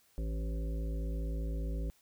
harmonic tone with a mistuned harmonic, 54.9 Hz, A1, 3 cents flat, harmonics 1 / 3 / 5 / 7 / 9 / 10, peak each -33 / -43 / -47 / -50 / -52 / -53 dBFS, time 0.18-1.9 s, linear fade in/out 0 ms, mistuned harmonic 3, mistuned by -17 cents, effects white hiss -68 dBFS RMS until 2.01 s

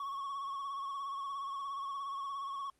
triangle tone with vibrato, 1106 Hz, C#6, 4 cents flat, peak -35 dBFS, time 0-2.7 s, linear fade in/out 2 ms, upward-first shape sine, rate 17 Hz, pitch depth 43 cents each way, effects pink hiss -73 dBFS RMS until 2.79 s + Opus 32 kbps

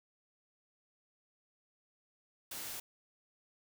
white noise, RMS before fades -43 dBFS, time 2.51-2.8 s, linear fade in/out 5 ms, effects none

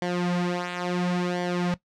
sawtooth tone with flanger, 177.6 Hz, F3, 29 cents sharp, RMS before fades -26 dBFS, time 0.02-1.74 s, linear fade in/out 0 ms, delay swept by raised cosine 0.76 to 5.46 ms, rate 0.72 Hz, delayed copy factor -0.75, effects noise-tail reverb RT60 0.1 s tail -17 dB re dry + low-pass 5000 Hz 12 dB/octave

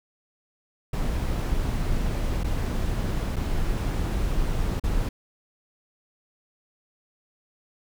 brown noise with dropouts, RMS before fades -25 dBFS, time 0.93-5.09 s, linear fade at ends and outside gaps 5 ms, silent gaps 2.435-2.443 / 3.36-3.364 / 4.798-4.837 s, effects none

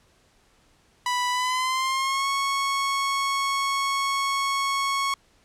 sawtooth tone with pitch glide, 987.8 to 1102.4 Hz, B5 to C#6, 0 to -10 cents, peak -19 dBFS, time 1.06-5.14 s, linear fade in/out 2 ms, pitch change +190 cents, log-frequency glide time 1.3-2.28 s, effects pink hiss -61 dBFS RMS until 5.44 s + low-pass 9000 Hz 12 dB/octave

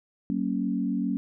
sine chord, F# major, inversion none, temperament equal with one note detuned, 189.87 / 233.1 / 277.2 Hz, F#3 / A#3 / C#4, +45 / 0 / 0 cents, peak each -29 dBFS, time 0.3-1.17 s, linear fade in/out 0 ms, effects none

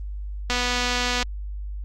click train, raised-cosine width 0.2 ms, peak -7 dBFS, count 180, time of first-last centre 0.5-1.228 s, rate 246 Hz, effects added 50 Hz sine -29 dBFS peak until 1.84 s + Opus 32 kbps

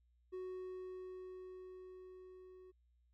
triangle tone with level ramp, 370 Hz, F#4, in tune, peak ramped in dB -40 to -54 dBFS, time 0.32-2.72 s, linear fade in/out 20 ms, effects added 60 Hz sine -70 dBFS peak until 3.13 s

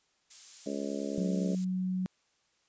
violet noise, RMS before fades -41 dBFS, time 0.3-1.65 s, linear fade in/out 10 ms
harmonic tone, 69.9 Hz, C#2, 15 cents sharp, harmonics 3 / 4 / 5 / 6 / 7 / 8 / 9, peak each -38 / -37 / -43 / -40 / -44 / -41 / -44 dBFS, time 0.66-1.55 s, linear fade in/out 5 ms
sine tone, 185 Hz, F#3, in tune, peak -29 dBFS, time 1.18-2.06 s, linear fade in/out 0 ms
effects white hiss -72 dBFS RMS until 2.68 s + resampled to 16000 Hz

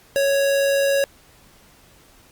square tone with amplitude modulation, 554.4 Hz, C#5, in tune, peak -16 dBFS, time 0.16-1.04 s, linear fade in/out 0 ms, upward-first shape sine, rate 98.5 Hz, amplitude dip 25%, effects pink hiss -52 dBFS RMS until 2.31 s + Opus 48 kbps

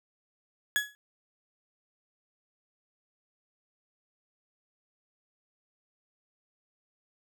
35% pulse tone with exponential decay, 1684 Hz, G#6, 24 cents sharp, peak -19 dBFS, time 0.76-0.95 s, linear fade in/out 0 ms, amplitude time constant 40 ms, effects none

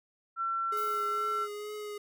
sine tone, 1350 Hz, E6, 41 cents sharp, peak -29 dBFS, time 0.36-1.48 s, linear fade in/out 50 ms
square tone with vibrato, 418.4 Hz, G#4, 13 cents sharp, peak -38 dBFS, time 0.72-1.98 s, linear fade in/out 5 ms, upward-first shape triangle, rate 2.2 Hz, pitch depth 21 cents each way
violet noise with exponential decay, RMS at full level -44 dBFS, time 0.77-1.97 s, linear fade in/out 1 ms, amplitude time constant 260 ms
effects none

